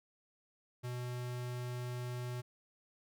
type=tone; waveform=square; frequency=123.47 Hz; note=B2; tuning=in tune; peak=-39 dBFS; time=0.83-2.42 s; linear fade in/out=20 ms; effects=none